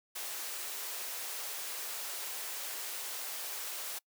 white high-pass noise, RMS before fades -40 dBFS, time 0.15-3.99 s, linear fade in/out 10 ms, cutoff 390 Hz, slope 24 dB/octave, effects noise-tail reverb RT60 0.1 s tail -25 dB re dry

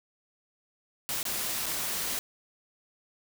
white noise with dropouts, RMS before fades -32 dBFS, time 1.09-2.19 s, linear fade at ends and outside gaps 0 ms, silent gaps 1.229-1.253 / 1.658-1.664 s, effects none

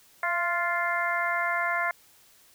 harmonic tone with a mistuned harmonic, 349.2 Hz, F4, in tune, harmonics 2 / 3 / 4 / 5 / 6, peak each -31 / -31 / -31 / -31 / -31 dBFS, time 0.23-1.91 s, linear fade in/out 2 ms, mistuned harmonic 2, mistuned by -34 cents, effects white hiss -58 dBFS RMS until 2.54 s

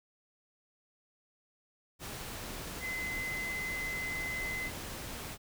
sine tone in noise, 2044 Hz, C7, 41 cents flat, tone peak -35 dBFS, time 2.8-4.71 s, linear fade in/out 50 ms, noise pink, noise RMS -42 dBFS, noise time 1.99-5.38 s, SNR +4 dB, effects none

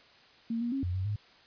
sine tone with pitch steps, 229.6 / 237.8 / 271.4 / 89.5 / 94 / 104.1 Hz, A#3 / A#3 / C#4 / F2 / F#2 / G#2, -26 / +35 / -36 / +43 / +28 / +5 cents, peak -29 dBFS, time 0.5-1.16 s, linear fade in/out 5 ms, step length 110 ms, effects white hiss -58 dBFS RMS until 1.46 s + resampled to 11025 Hz

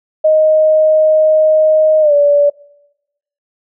sine tone with pitch glide, 623 to 577.9 Hz, D#5 to D5, +2 to -28 cents, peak -6 dBFS, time 0.24-2.5 s, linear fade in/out 10 ms, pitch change -130 cents, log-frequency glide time 2.01-2.13 s, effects noise-tail reverb RT60 0.9 s tail -24 dB re dry

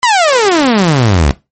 sawtooth exponential sweep, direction down, 1026 to 65.9 Hz, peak -3 dBFS, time 0.03-1.31 s, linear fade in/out 0 ms, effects noise-tail reverb RT60 0.2 s tail -17 dB re dry + MP3 32 kbps

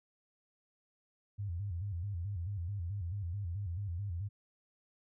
sine tone with vibrato, 93.2 Hz, F#2, 13 cents sharp, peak -35 dBFS, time 1.38-4.29 s, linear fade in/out 20 ms, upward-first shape square, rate 4.6 Hz, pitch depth 150 cents each way, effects none

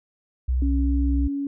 sine tone, 63.1 Hz, B1, 38 cents sharp, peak -19 dBFS, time 0.48-1.28 s, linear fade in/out 10 ms
sine tone with pitch glide, 277.2 to 280.6 Hz, C#4 to C#4, 0 to +21 cents, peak -24 dBFS, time 0.62-1.47 s, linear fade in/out 2 ms, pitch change +21 cents, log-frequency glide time 0.75-1.15 s
effects none

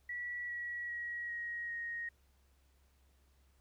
sine tone with pitch steps, 1942 / 1924.1 / 1906.4 / 1888.9 / 1871.5 Hz, B6 / B6 / A#6 / A#6 / A#6, -30 / -46 / +38 / +22 / +6 cents, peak -38 dBFS, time 0.09-2.09 s, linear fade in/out 5 ms, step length 400 ms, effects added 67 Hz sine -67 dBFS peak until 3.6 s + pink hiss -75 dBFS RMS until 3.6 s

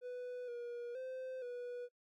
triangle tone with pitch steps, 495.4 / 478.5 / 517 / 488.4 Hz, B4 / A#4 / C5 / B4, +5 / +45 / -21 / -19 cents, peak -40 dBFS, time 0.01-1.89 s, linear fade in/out 50 ms, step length 470 ms, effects noise-tail reverb RT60 0.1 s tail -26 dB re dry

